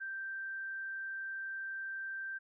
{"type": "tone", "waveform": "sine", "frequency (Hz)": 1568, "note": "G6", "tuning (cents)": 0, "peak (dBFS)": -38, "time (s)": [0, 2.39], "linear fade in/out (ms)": 20, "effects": []}